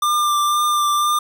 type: tone with vibrato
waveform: square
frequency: 1191 Hz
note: D6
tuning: 24 cents sharp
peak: -16 dBFS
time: 0.02-1.19 s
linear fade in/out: 5 ms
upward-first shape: sine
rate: 2 Hz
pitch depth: 17 cents each way
effects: none